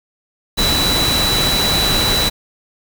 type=tone in noise; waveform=sine; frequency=3951 Hz; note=B7; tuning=in tune; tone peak=-16 dBFS; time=0.57-2.3 s; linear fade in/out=20 ms; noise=pink; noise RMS=-18 dBFS; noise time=0.57-2.3 s; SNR=-1 dB; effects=none